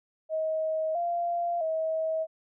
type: tone with pitch steps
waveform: sine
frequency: 633 / 691 / 640 Hz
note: D#5 / F5 / D#5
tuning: +30 / -19 / +49 cents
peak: -26 dBFS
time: 0.29-2.27 s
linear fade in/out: 50 ms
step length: 660 ms
effects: none